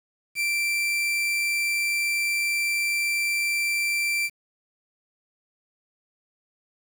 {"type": "tone", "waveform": "40% pulse", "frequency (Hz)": 2349, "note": "D7", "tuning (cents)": 0, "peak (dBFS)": -22, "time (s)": [0.35, 4.3], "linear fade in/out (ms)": 50, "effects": ["8-bit"]}